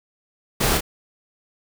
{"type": "noise with echo", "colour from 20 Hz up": "pink", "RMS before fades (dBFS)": -21, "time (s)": [0.6, 0.78], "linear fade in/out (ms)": 10, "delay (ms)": 29, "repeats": 1, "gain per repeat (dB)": -3, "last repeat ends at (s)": 0.809, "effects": []}